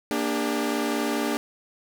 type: chord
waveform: sawtooth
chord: G minor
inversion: first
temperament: equal with one note detuned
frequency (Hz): 233.1 / 293.7 / 401.6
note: Bb3 / D4 / G4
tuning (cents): 0 / 0 / +42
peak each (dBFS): -25 / -23 / -26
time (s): 0.11-1.37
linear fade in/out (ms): 0
effects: none